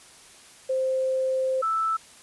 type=tone pair in turn; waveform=sine; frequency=523 / 1317.9 Hz; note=C5 / E6; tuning=-1 / -1 cents; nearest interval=octave + major third; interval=1600 cents; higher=second; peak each=-22 dBFS; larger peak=neither; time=0.69-1.62 / 1.62-1.97 s; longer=first; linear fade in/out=10 ms; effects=white hiss -50 dBFS RMS until 2.22 s + resampled to 24000 Hz